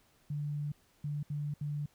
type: tone bursts at uneven times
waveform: sine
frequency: 146.83 Hz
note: D3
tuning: in tune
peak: -33 dBFS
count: 4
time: 0.3-0.72 / 1.04-1.23 / 1.3-1.54 / 1.61-1.86 s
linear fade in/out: 5 ms
effects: pink hiss -68 dBFS RMS until 1.94 s